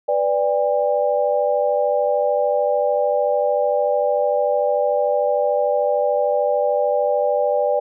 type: chord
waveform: sine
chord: G major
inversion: first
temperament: equal with one note detuned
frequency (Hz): 493.9 / 587.3 / 804.2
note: B4 / D5 / G5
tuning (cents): 0 / 0 / +44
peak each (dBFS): -21 / -18 / -23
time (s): 0.08-7.8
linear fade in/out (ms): 10
effects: none